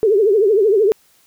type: tone with vibrato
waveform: sine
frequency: 415.3 Hz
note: G#4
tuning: in tune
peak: -10 dBFS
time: 0.03-0.92 s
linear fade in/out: 0 ms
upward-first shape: triangle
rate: 13 Hz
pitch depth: 190 cents each way
effects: white hiss -55 dBFS RMS until 1.26 s